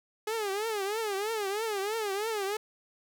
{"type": "tone with vibrato", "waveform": "sawtooth", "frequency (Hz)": 418.9, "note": "G#4", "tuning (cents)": 15, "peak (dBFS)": -26, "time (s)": [0.27, 2.57], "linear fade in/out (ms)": 5, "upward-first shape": "triangle", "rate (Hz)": 3.1, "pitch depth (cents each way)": 170, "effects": []}